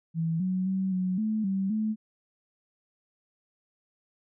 sine tone with pitch steps, 163.7 / 185.5 / 190.2 / 184.5 / 216.8 / 193.1 / 216.6 Hz, E3 / F#3 / F#3 / F#3 / A3 / G3 / A3, -12 / +5 / +48 / -5 / -25 / -26 / -27 cents, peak -25 dBFS, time 0.14-1.96 s, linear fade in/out 50 ms, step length 260 ms, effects none

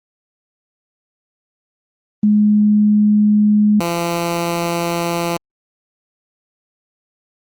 sine / 10% pulse tone pair in turn, 209.7 / 170.57 Hz, G#3 / F3, +17 / -41 cents, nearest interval major third, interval 358 cents, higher first, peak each -9 dBFS, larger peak neither, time 2.23-3.8 / 3.8-5.37 s, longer neither, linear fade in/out 5 ms, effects Opus 24 kbps

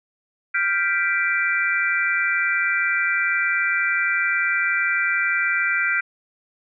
sine chord, G dominant seventh, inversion third, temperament equal, 1396.9 / 1568 / 1975.5 / 2349 Hz, F6 / G6 / B6 / D7, 0 / 0 / 0 / 0 cents, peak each -24 dBFS, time 0.54-6.01 s, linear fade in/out 10 ms, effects none

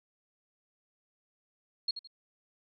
sine tone with echo, 4278 Hz, C8, 38 cents sharp, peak -27 dBFS, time 1.88-1.91 s, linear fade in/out 5 ms, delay 82 ms, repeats 2, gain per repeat -10 dB, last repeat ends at 2.074 s, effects none

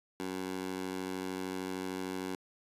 15% pulse tone with high-pass filter, 93.2 Hz, F#2, 13 cents sharp, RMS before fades -38 dBFS, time 0.2-2.35 s, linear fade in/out 0 ms, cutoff 280 Hz, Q 1.2, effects resampled to 32000 Hz

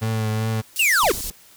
35% pulse tone with vibrato, 110 Hz, A2, in tune, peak -19 dBFS, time 0.01-0.62 s, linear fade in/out 20 ms, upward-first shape triangle, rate 2.6 Hz, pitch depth 30 cents each way
white band-pass noise, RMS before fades -30 dBFS, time 0.76-1.3 s, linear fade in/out 0 ms, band 4400 to 15000 Hz, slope 12 dB/octave
square linear sweep, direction down, 2898 to 301 Hz, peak -16 dBFS, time 0.79-1.12 s, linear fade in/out 5 ms
brown noise bursts, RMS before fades -34 dBFS, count 3, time 1.03-1.313 s, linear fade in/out 0 ms, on 75 ms, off 29 ms
effects white hiss -50 dBFS RMS until 1.56 s

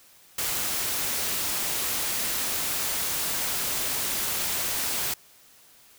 white noise, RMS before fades -28 dBFS, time 0.38-5.14 s, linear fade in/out 5 ms, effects white hiss -55 dBFS RMS until 5.98 s

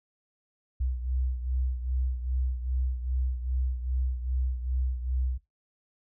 sine beating tone pair, 63.1 / 65.6 Hz, B1 / C2, +38 / +5 cents, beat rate 2.5 Hz, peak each -27 / -33 dBFS, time 0.8-5.38 s, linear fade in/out 10 ms, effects noise-tail reverb RT60 0.2 s tail -19 dB re dry + tanh soft clip ceiling -19 dBFS

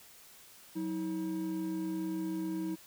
triangle tone pair together, 184.32 / 320 Hz, F#3 / D#4, -6 / +49 cents, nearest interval minor seventh, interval 955 cents, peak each -37 / -32 dBFS, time 0.75-2.76 s, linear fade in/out 20 ms, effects white hiss -56 dBFS RMS until 2.86 s

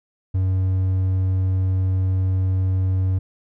triangle tone, 93.8 Hz, F#2, 24 cents sharp, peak -15 dBFS, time 0.34-3.19 s, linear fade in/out 10 ms, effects none

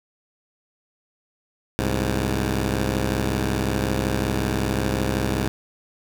10% pulse tone pair together, 65.41 / 104.46 Hz, C2 / G#2, 0 / +11 cents, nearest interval minor sixth, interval 811 cents, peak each -15 / -17 dBFS, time 1.79-5.48 s, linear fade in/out 0 ms, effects none

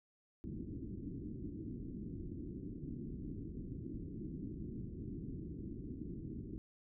white low-pass noise, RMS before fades -45 dBFS, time 0.44-6.58 s, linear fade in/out 0 ms, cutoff 340 Hz, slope 48 dB/octave, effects none

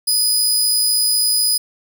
20% pulse tone, 4978 Hz, D#8, in tune, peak -8 dBFS, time 0.07-1.58 s, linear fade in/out 10 ms, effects none

